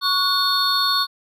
triangle tone cluster, 1116 / 1458 / 3622 / 4360 Hz, C#6 / F#6 / A7 / C#8, +11 / -26 / +49 / -29 cents, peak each -20 / -25 / -22 / -19 dBFS, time 0.01-1.07 s, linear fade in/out 50 ms, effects none

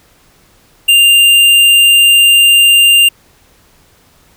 sine tone with tanh clipping, 2794 Hz, F7, in tune, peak -5 dBFS, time 0.88-3.09 s, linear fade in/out 10 ms, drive 16 dB, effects pink hiss -48 dBFS RMS until 4.36 s

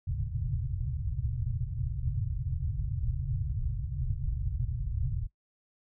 white low-pass noise, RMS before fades -32 dBFS, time 0.07-5.27 s, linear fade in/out 10 ms, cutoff 140 Hz, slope 96 dB/octave, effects noise-tail reverb RT60 0.1 s tail -19 dB re dry

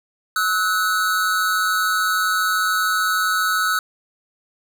square tone pair together, 1293 / 1480 Hz, E6 / F#6, -34 / 0 cents, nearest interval major second, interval 234 cents, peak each -21 dBFS, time 0.36-3.79 s, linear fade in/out 2 ms, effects none

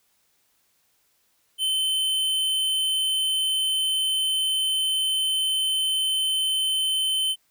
square tone, 3069 Hz, G7, 37 cents flat, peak -22 dBFS, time 1.58-7.36 s, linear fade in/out 50 ms, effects white hiss -67 dBFS RMS until 7.5 s

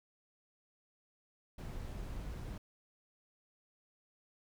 brown noise, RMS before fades -43 dBFS, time 1.58-2.58 s, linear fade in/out 5 ms, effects none

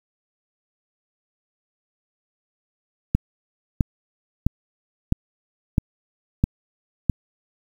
click train, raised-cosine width 5 ms, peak -4 dBFS, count 7, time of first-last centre 3.15-7.097 s, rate 1.52 Hz, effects 7-bit

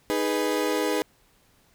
35% pulse chord, G# minor, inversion second, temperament equal, 311.1 / 415.3 / 493.9 Hz, D#4 / G#4 / B4, 0 / 0 / 0 cents, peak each -26 dBFS, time 0.1-1.02 s, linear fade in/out 0 ms, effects pink hiss -62 dBFS RMS until 1.74 s

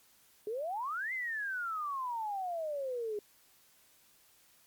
sine exponential two-way sweep, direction up then down, 407 to 2106 to 407 Hz, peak -34 dBFS, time 0.47-3.19 s, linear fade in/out 2 ms, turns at 1.13 s, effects white hiss -65 dBFS RMS until 4.66 s + Opus 48 kbps

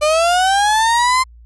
35% pulse linear sweep, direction up, 592 to 1047 Hz, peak -10 dBFS, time 0.01-1.24 s, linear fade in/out 20 ms, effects added 58 Hz sine -39 dBFS peak until 1.45 s + resampled to 24000 Hz

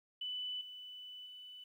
sine tone with level steps, 2990 Hz, F#7, 17 cents sharp, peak -38 / -47 / -49 dBFS, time 0.21-1.64 s, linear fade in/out 5 ms, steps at 0.61 / 1.26 s, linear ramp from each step 2 ms, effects 12-bit

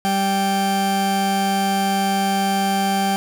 40% pulse tone pair together, 195.7 / 782.8 Hz, G3 / G5, -3 / -3 cents, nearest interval 2 octaves, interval 2400 cents, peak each -20 dBFS, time 0.05-3.16 s, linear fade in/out 0 ms, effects none

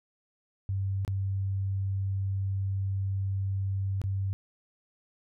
sine tone with dropouts, 97.2 Hz, G2, 14 cents flat, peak -27 dBFS, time 0.69-4.33 s, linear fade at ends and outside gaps 0 ms, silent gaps 1.049-1.078 / 4.016-4.039 s, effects none

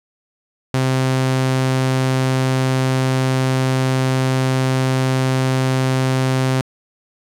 sawtooth tone, 130.81 Hz, C3, in tune, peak -11 dBFS, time 0.74-6.61 s, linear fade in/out 0 ms, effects low-pass 10000 Hz 12 dB/octave + 8-bit

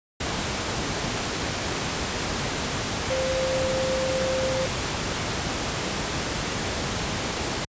sine tone in noise, 524 Hz, C5, 2 cents sharp, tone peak -24 dBFS, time 3.1-4.66 s, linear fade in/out 5 ms, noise pink, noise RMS -27 dBFS, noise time 0.2-7.65 s, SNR 0 dB, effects high-pass 60 Hz 12 dB/octave + resampled to 16000 Hz

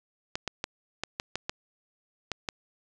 clicks, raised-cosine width 0.2 ms, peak -13 dBFS, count 9, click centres 0.355 / 0.477 / 0.641 / 1.036 / 1.199 / 1.356 / 1.495 / 2.317 / 2.488 s, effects resampled to 22050 Hz + 9-bit

